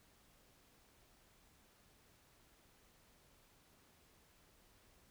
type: silence
effects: pink hiss -69 dBFS RMS until 5.1 s